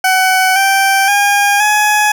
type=tone with pitch steps; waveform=20% pulse; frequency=751 / 780.2 / 810.5 / 842 Hz; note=F#5 / G5 / G#5 / G#5; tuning=+26 / -8 / -42 / +24 cents; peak=-4 dBFS; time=0.04-2.12 s; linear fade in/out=5 ms; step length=520 ms; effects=none